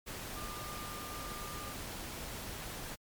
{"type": "tone in noise", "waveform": "sine", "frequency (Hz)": 1200, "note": "D6", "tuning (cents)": 37, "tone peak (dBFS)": -46, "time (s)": [0.35, 1.74], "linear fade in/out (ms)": 20, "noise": "pink", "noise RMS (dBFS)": -43, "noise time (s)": [0.06, 2.96], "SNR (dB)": -6, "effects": ["MP3 96 kbps"]}